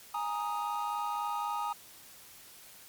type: chord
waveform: triangle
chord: Ab suspended second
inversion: none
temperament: just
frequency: 830.6 / 934.4 / 1245.9 Hz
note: Ab5 / Bb5 / Eb6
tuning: 0 / +4 / +2 cents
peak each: -34 dBFS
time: 0.14-1.73 s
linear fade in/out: 5 ms
effects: white hiss -53 dBFS RMS until 2.88 s + MP3 96 kbps